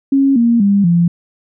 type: tone with pitch steps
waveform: sine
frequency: 273.7 / 234.2 / 200.4 / 171.43 Hz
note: C#4 / A#3 / G3 / F3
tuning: -22 / +8 / +38 / -32 cents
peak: -8 dBFS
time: 0.12-1.08 s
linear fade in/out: 5 ms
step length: 240 ms
effects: none